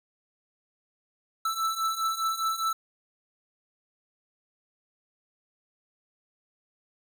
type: beating tone pair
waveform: square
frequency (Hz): 1318.5 / 1323.4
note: E6 / E6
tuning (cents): 0 / +6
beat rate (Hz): 4.9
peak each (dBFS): -32 / -29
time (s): 1.45-2.73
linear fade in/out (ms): 5
effects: none